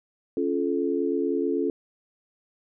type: chord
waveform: sine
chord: Db augmented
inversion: none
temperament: just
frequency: 277.2 / 346.5 / 433.1 Hz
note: Db4 / F4 / A4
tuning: 0 / -14 / -27 cents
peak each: -27 dBFS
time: 0.37-1.7 s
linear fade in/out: 2 ms
effects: none